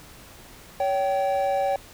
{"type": "tone pair together", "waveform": "triangle", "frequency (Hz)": [561.9, 775], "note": ["C#5", "G5"], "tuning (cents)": [23, -20], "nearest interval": "tritone", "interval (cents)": 557, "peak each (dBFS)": -22, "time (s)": [0.8, 1.76], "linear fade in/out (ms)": 2, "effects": ["pink hiss -47 dBFS RMS until 1.93 s"]}